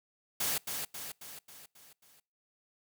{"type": "noise with echo", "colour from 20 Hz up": "white", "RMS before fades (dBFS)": -32, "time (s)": [0.4, 0.58], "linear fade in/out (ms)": 5, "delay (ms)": 270, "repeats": 6, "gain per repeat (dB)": -5, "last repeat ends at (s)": 2.2, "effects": ["noise-tail reverb RT60 0.4 s tail -26 dB re dry", "high-pass 80 Hz 12 dB/octave"]}